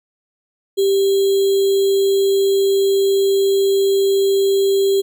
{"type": "tone with sample-and-hold", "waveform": "sine", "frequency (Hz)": 392.1, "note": "G4", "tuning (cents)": 0, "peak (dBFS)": -12, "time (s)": [0.77, 5.02], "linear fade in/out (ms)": 20, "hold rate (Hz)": 3675, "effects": []}